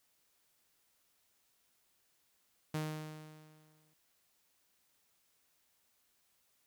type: tone with exponential decay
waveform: sawtooth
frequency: 154.7 Hz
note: D#3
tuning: 10 cents flat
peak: -30 dBFS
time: 2.74-3.94 s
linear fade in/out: 5 ms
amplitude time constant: 260 ms
effects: white hiss -75 dBFS RMS until 6.66 s